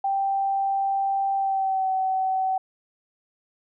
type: tone with pitch glide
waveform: sine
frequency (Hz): 784 to 759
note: G5 to F#5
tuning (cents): 0 to +44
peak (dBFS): -21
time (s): 0.04-2.58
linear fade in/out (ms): 5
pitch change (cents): -56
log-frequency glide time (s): 1.36-1.89
effects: none